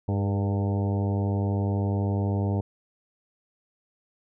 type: harmonic tone with a mistuned harmonic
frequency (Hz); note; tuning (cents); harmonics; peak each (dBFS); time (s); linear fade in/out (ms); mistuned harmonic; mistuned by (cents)
100; G2; +35; 1 / 2 / 3 / 4 / 5 / 6 / 7 / 8 / 9; -24 / -30 / -34 / -36 / -38 / -40 / -41 / -42 / -43; 0.08-2.61; 5; 5; -42
effects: none